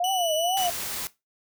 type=tone with vibrato; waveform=sine; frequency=692 Hz; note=F5; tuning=16 cents flat; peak=-23 dBFS; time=0-0.7 s; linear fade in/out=5 ms; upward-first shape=triangle; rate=2.2 Hz; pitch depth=220 cents each way
type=tone; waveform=sawtooth; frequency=2960 Hz; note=F#7; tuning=in tune; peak=-24 dBFS; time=0.04-0.67 s; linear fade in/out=2 ms
type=noise; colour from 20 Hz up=white; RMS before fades=-32 dBFS; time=0.57-1.07 s; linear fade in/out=0 ms
effects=noise-tail reverb RT60 0.2 s tail -17 dB re dry